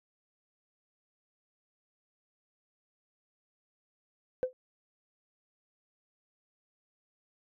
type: tone with exponential decay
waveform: sine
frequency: 510 Hz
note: C5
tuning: 44 cents flat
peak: -21 dBFS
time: 4.43-4.53 s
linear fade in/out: 0 ms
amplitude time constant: 21 ms
effects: tanh soft clip ceiling -22 dBFS